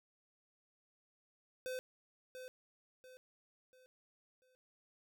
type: tone with echo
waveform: square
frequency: 511 Hz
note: C5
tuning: 41 cents flat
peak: -40 dBFS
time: 1.66-1.79 s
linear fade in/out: 0 ms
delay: 690 ms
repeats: 4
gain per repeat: -8 dB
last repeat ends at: 4.55 s
effects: none